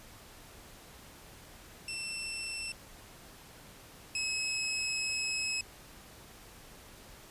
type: tone pair in turn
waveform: 20% pulse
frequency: 2686 / 2571 Hz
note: E7 / E7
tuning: +32 / -44 cents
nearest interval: minor second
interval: 76 cents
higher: first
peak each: -32 / -27 dBFS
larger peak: second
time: 1.88-2.72 / 4.15-5.61 s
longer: second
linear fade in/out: 2 ms
effects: pink hiss -53 dBFS RMS until 7.3 s + resampled to 32000 Hz